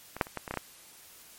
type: clicks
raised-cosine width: 0.5 ms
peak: -23 / -8 / -28 / -18 / -22 / -17 / -18 / -15 dBFS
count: 8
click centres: 0.166 / 0.212 / 0.269 / 0.373 / 0.478 / 0.51 / 0.54 / 0.573 s
effects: white hiss -53 dBFS RMS until 1.38 s + MP3 64 kbps